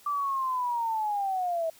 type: linear sweep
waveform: sine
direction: down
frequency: 1174.7 to 640 Hz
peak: -26 dBFS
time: 0.06-1.7 s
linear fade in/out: 5 ms
effects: white hiss -56 dBFS RMS until 1.79 s